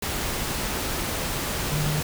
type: tone in noise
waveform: sine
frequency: 150 Hz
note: D3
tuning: 37 cents sharp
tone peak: -24 dBFS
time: 1.72-2.01 s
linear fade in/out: 5 ms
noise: pink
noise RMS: -28 dBFS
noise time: 0.02-2.03 s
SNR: +1 dB
effects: none